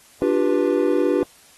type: chord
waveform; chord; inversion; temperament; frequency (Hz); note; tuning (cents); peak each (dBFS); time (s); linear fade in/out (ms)
triangle; G dominant seventh; second; just; 294 / 352.8 / 392 / 490; D4 / F4 / G4 / B4; +2 / +18 / 0 / -14; -20; 0.22-1.23; 0
effects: white hiss -51 dBFS RMS until 1.57 s + AAC 32 kbps